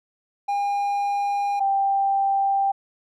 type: tone pair in turn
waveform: triangle / sine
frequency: 808 / 787.3 Hz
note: G#5 / G5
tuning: -48 / +7 cents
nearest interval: unison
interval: 45 cents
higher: first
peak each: -19 / -18 dBFS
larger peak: second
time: 0.48-1.6 / 1.6-2.72 s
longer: neither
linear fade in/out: 10 ms
effects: none